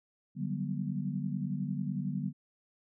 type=chord; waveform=sine; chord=G major seventh; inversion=second; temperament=equal with one note detuned; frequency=146.83 / 185 / 196 / 243.1 Hz; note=D3 / F#3 / G3 / B3; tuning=0 / 0 / 0 / -27 cents; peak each=-36 / -37 / -37 / -39 dBFS; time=0.35-2.33 s; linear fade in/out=50 ms; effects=none